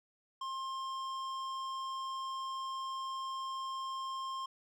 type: tone with hard clipping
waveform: triangle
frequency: 1061 Hz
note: C6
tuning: 24 cents sharp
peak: -39 dBFS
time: 0.41-4.46 s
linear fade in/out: 5 ms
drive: 15 dB
effects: none

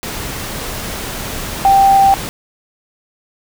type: tone in noise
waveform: sine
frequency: 784 Hz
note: G5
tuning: in tune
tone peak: -6 dBFS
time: 1.65-2.14 s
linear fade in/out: 0 ms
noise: pink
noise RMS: -24 dBFS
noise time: 0.03-2.29 s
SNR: +15 dB
effects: none

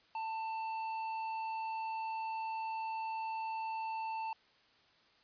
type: tone with hard clipping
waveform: sine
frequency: 890 Hz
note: A5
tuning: 20 cents sharp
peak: -38 dBFS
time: 0.15-4.33 s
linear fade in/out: 2 ms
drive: 7 dB
effects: white hiss -67 dBFS RMS until 5.23 s + resampled to 11025 Hz

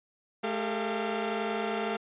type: tone cluster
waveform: sawtooth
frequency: 214.9 / 398.9 / 451.6 / 690 Hz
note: A3 / G4 / A4 / F5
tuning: -41 / +30 / +45 / -21 cents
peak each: -31 dBFS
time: 0.43-1.97 s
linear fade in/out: 10 ms
effects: resampled to 8000 Hz

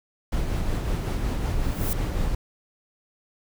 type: noise with tremolo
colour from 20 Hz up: brown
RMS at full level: -24 dBFS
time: 0.32-2.35 s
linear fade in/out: 5 ms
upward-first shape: sine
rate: 5.4 Hz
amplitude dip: 30%
type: noise with exponential growth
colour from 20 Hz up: violet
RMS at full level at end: -27 dBFS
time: 1.53-1.93 s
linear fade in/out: 1 ms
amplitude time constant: 86 ms
effects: none

